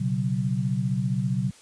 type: chord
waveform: sine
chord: B suspended second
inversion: none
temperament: equal with one note detuned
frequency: 123.47 / 138.59 / 187.58 Hz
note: B2 / C#3 / F#3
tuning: 0 / 0 / +24 cents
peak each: -27 dBFS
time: 0-1.51 s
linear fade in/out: 10 ms
effects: white hiss -52 dBFS RMS until 1.61 s + resampled to 22050 Hz